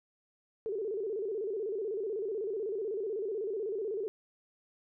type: tone with vibrato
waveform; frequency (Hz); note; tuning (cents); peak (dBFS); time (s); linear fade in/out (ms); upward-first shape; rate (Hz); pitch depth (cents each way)
sine; 415.3; G#4; 0; -32; 0.66-4.08; 0; square; 16; 120
effects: none